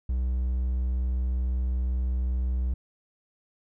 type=tone; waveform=triangle; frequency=62.7 Hz; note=B1; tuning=27 cents sharp; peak=-22 dBFS; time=0.09-2.74 s; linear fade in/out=5 ms; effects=none